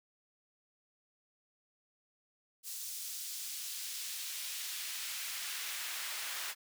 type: noise with high-pass filter sweep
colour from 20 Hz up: pink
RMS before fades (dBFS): -41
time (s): 2.63-6.55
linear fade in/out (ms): 50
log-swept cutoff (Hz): 6100 to 1400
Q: 0.82
effects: none